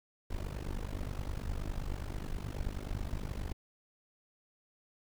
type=noise with amplitude modulation; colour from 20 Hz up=brown; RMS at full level=-34 dBFS; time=0.3-3.53 s; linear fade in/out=10 ms; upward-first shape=sine; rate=49.5 Hz; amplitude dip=90%; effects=none